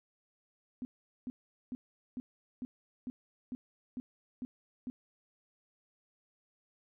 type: tone bursts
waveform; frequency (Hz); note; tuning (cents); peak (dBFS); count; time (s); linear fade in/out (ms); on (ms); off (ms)
sine; 250.8; B3; +27; -36; 10; 0.82-4.9; 0; 30; 420
effects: none